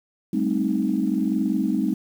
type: chord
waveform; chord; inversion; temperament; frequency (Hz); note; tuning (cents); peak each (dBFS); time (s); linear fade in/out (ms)
sine; A half-diminished seventh; third; equal with one note detuned; 196 / 217.2 / 261.6 / 311.1; G3 / A3 / C4 / Eb4; 0 / -22 / 0 / 0; -25; 0.33-1.94; 5
effects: tanh soft clip ceiling -9 dBFS + 8-bit